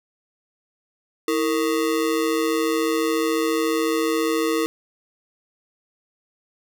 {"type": "ring-modulated tone", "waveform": "square", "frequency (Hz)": 392, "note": "G4", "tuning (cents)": 0, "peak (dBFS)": -17, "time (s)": [1.28, 4.66], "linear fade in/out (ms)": 0, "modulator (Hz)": 67.1, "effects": []}